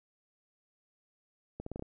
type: accelerating click train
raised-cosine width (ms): 2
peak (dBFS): -26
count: 6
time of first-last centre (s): 1.6-1.824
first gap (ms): 64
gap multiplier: 0.82
effects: none